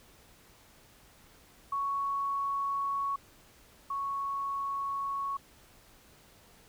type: tone pair in turn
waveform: sine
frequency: 1112 / 1108.1 Hz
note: C#6 / C#6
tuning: +5 / -1 cents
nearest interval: unison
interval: 6 cents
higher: first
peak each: -29 / -31 dBFS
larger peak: first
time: 1.72-3.16 / 3.9-5.37 s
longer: second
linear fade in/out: 5 ms
effects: pink hiss -59 dBFS RMS until 6.68 s